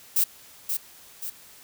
violet noise with echo, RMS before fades -21 dBFS, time 0.16-0.24 s, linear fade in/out 5 ms, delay 530 ms, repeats 2, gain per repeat -6 dB, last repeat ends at 1.3 s, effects white hiss -50 dBFS RMS until 1.63 s

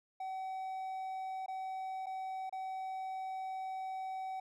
triangle tone with dropouts, 759 Hz, F#5, 44 cents sharp, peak -36 dBFS, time 0.2-4.4 s, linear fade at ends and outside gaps 5 ms, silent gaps 1.462-1.481 / 2.06-2.066 / 2.496-2.525 s, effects none

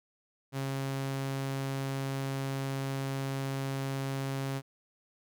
sawtooth tone, 135.8 Hz, C#3, 35 cents flat, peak -28 dBFS, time 0.52-4.62 s, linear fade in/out 50 ms, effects none

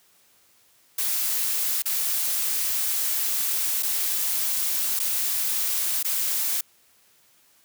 blue noise with dropouts, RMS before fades -25 dBFS, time 0.98-6.61 s, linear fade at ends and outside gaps 5 ms, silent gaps 1.822-1.856 / 3.826-3.83 / 4.993-4.998 / 6.029-6.046 s, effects white hiss -60 dBFS RMS until 7.64 s + high-pass 60 Hz 12 dB/octave

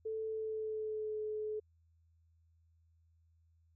sine tone with pitch glide, 440 to 428.2 Hz, A4 to A4, 0 to -47 cents, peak -36 dBFS, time 0.05-1.6 s, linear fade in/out 10 ms, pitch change -47 cents, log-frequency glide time 0.26-1.2 s, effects added 82 Hz sine -67 dBFS peak until 3.75 s

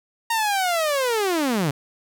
sawtooth linear sweep, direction down, 932.3 to 131.4 Hz, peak -16 dBFS, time 0.3-1.71 s, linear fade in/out 5 ms, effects none

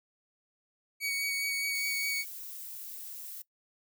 sawtooth tone with vibrato, 2245 Hz, C#7, 21 cents sharp, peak -27 dBFS, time 1-2.25 s, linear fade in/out 50 ms, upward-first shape sine, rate 4.9 Hz, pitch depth 13 cents each way
violet noise, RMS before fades -43 dBFS, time 1.75-3.42 s, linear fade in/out 5 ms
effects noise-tail reverb RT60 0.1 s tail -19 dB re dry

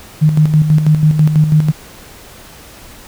sine tone with tremolo, 153.7 Hz, D#3, 21 cents flat, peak -5 dBFS, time 0.21-1.72 s, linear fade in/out 20 ms, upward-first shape square, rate 6.1 Hz, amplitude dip 55%, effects pink hiss -37 dBFS RMS until 3.07 s

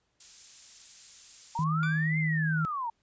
violet noise, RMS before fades -41 dBFS, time 0.2-1.64 s, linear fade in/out 5 ms
sine linear two-way sweep, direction up then down, 886 to 2127 to 886 Hz, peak -30 dBFS, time 1.55-2.9 s, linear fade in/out 5 ms, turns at 2.19 s
sine tone, 157.9 Hz, D#3, 26 cents sharp, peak -26 dBFS, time 1.59-2.65 s, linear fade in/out 0 ms
20% pulse tone with exponential decay, 1169 Hz, D6, 8 cents flat, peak -30 dBFS, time 1.83-2.2 s, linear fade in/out 1 ms, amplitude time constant 79 ms
effects pink hiss -75 dBFS RMS until 3.02 s + resampled to 16000 Hz

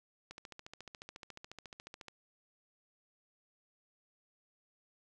click train, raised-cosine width 0.2 ms, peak -30 dBFS, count 26, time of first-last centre 0.31-2.083 s, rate 14.1 Hz, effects none

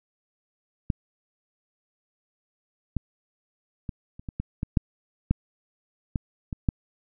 clicks, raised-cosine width 5 ms, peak -11 / -13 / -19 / -29 / -21 / -16 / -15 / -6 / -8 / -13 / -19 / -9 dBFS, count 12, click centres 0.902 / 2.967 / 3.892 / 4.195 / 4.288 / 4.4 / 4.631 / 4.772 / 5.31 / 6.158 / 6.528 / 6.688 s, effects none

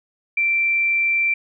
sine tone, 2349 Hz, D7, in tune, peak -16 dBFS, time 0.37-1.34 s, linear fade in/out 5 ms, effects none

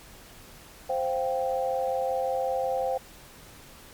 sine chord, C suspended fourth, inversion none, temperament equal, 523.3 / 698.5 / 784 Hz, C5 / F5 / G5, 0 / 0 / 0 cents, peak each -27 / -32 / -30 dBFS, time 0.89-2.98 s, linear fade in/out 10 ms, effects pink hiss -49 dBFS RMS until 3.93 s + MP3 96 kbps

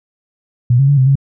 sine tone with pitch steps, 122 / 137.3 / 142.6 / 130.4 / 137.5 Hz, B2 / C#3 / C#3 / C3 / C#3, -21 / -16 / +49 / -5 / -14 cents, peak -7 dBFS, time 0.7-1.155 s, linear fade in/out 5 ms, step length 91 ms, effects none

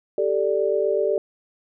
sine chord, G suspended second, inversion none, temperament equal, 392 / 440 / 587.3 Hz, G4 / A4 / D5, 0 / 0 / 0 cents, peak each -23 dBFS, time 0.18-1.18 s, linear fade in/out 2 ms, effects none

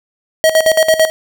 square tone with tremolo, 637 Hz, D#5, 41 cents sharp, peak -7 dBFS, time 0.44-1.1 s, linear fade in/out 0 ms, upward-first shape square, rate 9 Hz, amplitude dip 75%, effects none

